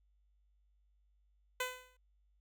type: tone with exponential decay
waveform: 10% pulse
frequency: 505 Hz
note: B4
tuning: 39 cents sharp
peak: -24 dBFS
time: 1.6-1.97 s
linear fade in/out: 5 ms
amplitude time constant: 79 ms
effects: added 50 Hz sine -69 dBFS peak until 2.4 s